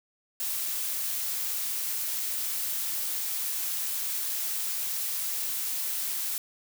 blue noise, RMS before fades -31 dBFS, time 0.4-6.38 s, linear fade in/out 2 ms, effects none

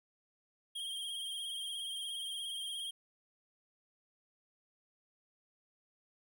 square tone with vibrato, 3214 Hz, G7, 43 cents sharp, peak -39 dBFS, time 0.75-2.91 s, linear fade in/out 10 ms, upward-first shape triangle, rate 17 Hz, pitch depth 53 cents each way, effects none

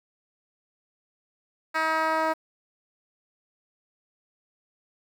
10% pulse tone with band-pass filter sweep, 318.5 Hz, D#4, 41 cents sharp, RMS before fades -25 dBFS, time 1.74-2.34 s, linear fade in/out 20 ms, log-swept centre 1600 to 750 Hz, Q 1, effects 8-bit

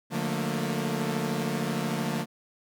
sawtooth chord, Bb major seventh, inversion first, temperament equal with one note detuned, 146.83 / 178.7 / 220 / 233.1 Hz, D3 / F3 / A3 / Bb3, 0 / +40 / 0 / 0 cents, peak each -29 dBFS, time 0.1-2.26 s, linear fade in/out 50 ms, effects none

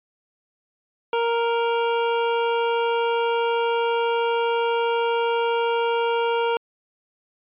25% pulse tone, 466.2 Hz, A#4, in tune, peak -16 dBFS, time 1.13-6.57 s, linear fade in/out 2 ms, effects resampled to 8000 Hz

